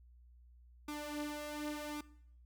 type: tone with flanger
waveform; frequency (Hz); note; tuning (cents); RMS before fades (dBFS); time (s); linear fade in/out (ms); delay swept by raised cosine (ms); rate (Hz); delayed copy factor
sawtooth; 297.2; D4; +21; -42; 0.88-2.01; 5; 0.83 to 4.93; 0.89; +0.65
effects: noise-tail reverb RT60 0.7 s tail -20 dB re dry + added 60 Hz sine -58 dBFS peak until 2.45 s